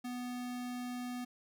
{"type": "tone", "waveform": "square", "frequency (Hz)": 246.9, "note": "B3", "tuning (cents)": 0, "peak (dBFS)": -39, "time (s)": [0.04, 1.25], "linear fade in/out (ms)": 10, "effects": []}